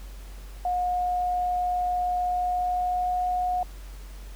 sine tone with pitch glide, 720 to 725 Hz, F#5 to F#5, -47 to -35 cents, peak -23 dBFS, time 0.65-3.63 s, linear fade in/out 2 ms, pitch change +12 cents, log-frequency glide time 2.24-3.17 s, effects added 47 Hz sine -38 dBFS peak until 4.35 s + pink hiss -51 dBFS RMS until 4.35 s

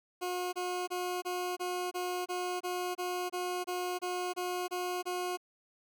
20% pulse tone bursts, 360 Hz, F#4, 47 cents flat, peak -28 dBFS, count 15, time 0.21-5.374 s, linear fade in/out 20 ms, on 320 ms, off 26 ms, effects none

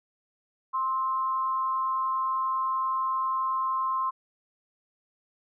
sine tone pair together, 1051.7 / 1299 Hz, C6 / E6, +9 / -26 cents, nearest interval major third, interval 365 cents, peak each -25 / -36 dBFS, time 0.73-4.11 s, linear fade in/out 20 ms, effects none

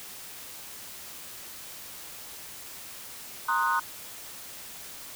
sine chord, C half-diminished seventh, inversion third, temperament equal with one note detuned, 932.3 / 1056.8 / 1244.5 / 1480 Hz, Bb5 / C6 / Eb6 / Gb6, 0 / +17 / 0 / 0 cents, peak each -28 dBFS, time 3.48-3.8 s, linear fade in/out 10 ms, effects tanh soft clip ceiling -15 dBFS + white hiss -43 dBFS RMS until 5.15 s

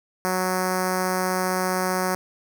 5% pulse tone with notch filter, 184.7 Hz, F#3, 3 cents flat, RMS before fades -24 dBFS, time 0.25-2.15 s, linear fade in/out 0 ms, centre 2900 Hz, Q 0.6, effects none

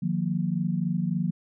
sine chord, Eb suspended second, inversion none, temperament equal with one note detuned, 155.56 / 179.11 / 233.1 Hz, Eb3 / F3 / Bb3, 0 / +44 / 0 cents, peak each -29 / -26 / -32 dBFS, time 0.02-1.31 s, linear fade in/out 10 ms, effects none

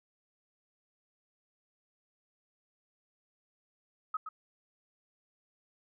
sine tone with echo, 1273 Hz, D#6, 39 cents sharp, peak -30 dBFS, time 4.14-4.17 s, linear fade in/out 5 ms, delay 120 ms, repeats 1, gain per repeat -8 dB, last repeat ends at 4.29 s, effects none

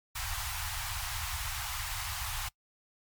pink band-stop noise, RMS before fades -36 dBFS, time 0.15-2.49 s, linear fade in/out 10 ms, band 110 to 770 Hz, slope 48 dB/octave, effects noise-tail reverb RT60 0.1 s tail -24 dB re dry + MP3 96 kbps

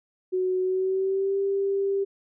sine tone with pitch glide, 370 to 394.3 Hz, F#4 to G4, 0 to +10 cents, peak -22 dBFS, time 0.32-2.05 s, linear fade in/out 20 ms, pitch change +110 cents, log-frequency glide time 0.61-1.38 s, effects none

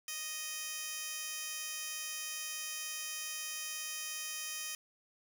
15% pulse tone with high-pass filter, 622.3 Hz, D#5, in tune, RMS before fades -41 dBFS, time 0.08-4.75 s, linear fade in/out 2 ms, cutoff 3900 Hz, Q 0.79, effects none

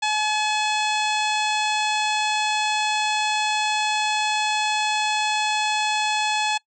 harmonic tone, 853 Hz, G#5, 46 cents sharp, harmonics 1 / 2 / 3 / 4 / 5 / 6 / 7 / 8 / 9 / 10, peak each -23 / -29 / -27 / -29 / -32 / -39 / -39 / -39 / -36 / -43 dBFS, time 0.02-6.58 s, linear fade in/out 10 ms, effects noise-tail reverb RT60 0.1 s tail -23 dB re dry

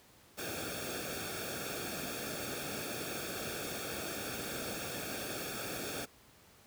pink noise with comb filter, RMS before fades -40 dBFS, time 0.37-6.06 s, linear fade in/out 20 ms, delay 1 ms, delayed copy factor -0.8, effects pink hiss -61 dBFS RMS until 6.66 s + high-pass 60 Hz 12 dB/octave

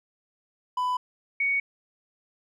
triangle / sine tone pair in turn, 998 / 2233 Hz, B5 / C#7, +18 / +12 cents, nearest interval octave + major second, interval 1394 cents, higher second, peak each -22 dBFS, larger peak neither, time 0.77-0.97 / 1.4-1.6 s, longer neither, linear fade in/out 5 ms, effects none

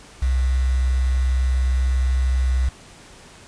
sine tone with quantisation, 64.2 Hz, C2, 32 cents flat, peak -16 dBFS, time 0.22-2.69 s, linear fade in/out 5 ms, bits 6, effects pink hiss -45 dBFS RMS until 3.47 s + resampled to 22050 Hz

